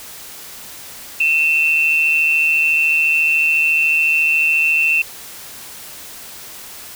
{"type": "tone pair together", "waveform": "sine", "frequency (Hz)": [2542, 2696], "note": ["D#7", "E7"], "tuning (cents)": [36, 38], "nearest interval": "minor second", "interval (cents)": 102, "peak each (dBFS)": [-19, -13], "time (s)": [1.2, 5.02], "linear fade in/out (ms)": 5, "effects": ["white hiss -35 dBFS RMS until 6.95 s"]}